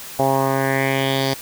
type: tone with low-pass filter sweep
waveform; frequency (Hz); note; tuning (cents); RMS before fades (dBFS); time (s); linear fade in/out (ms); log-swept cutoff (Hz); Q
10% pulse; 135; C#3; -45; -19; 0.19-1.34; 5; 750 to 5000; 3.2
effects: white hiss -35 dBFS RMS until 1.41 s